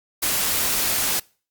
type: noise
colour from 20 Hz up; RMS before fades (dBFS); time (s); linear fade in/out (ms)
white; -22; 0.22-1.2; 10
effects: noise-tail reverb RT60 0.4 s tail -25 dB re dry + Opus 48 kbps